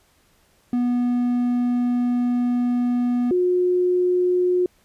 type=tone pair in turn; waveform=triangle / sine; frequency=244.2 / 360.5 Hz; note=B3 / F#4; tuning=-19 / -45 cents; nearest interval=perfect fifth; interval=674 cents; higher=second; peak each=-16 dBFS; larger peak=neither; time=0.73-3.31 / 3.31-4.66 s; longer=first; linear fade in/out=2 ms; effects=pink hiss -60 dBFS RMS until 4.84 s + resampled to 32000 Hz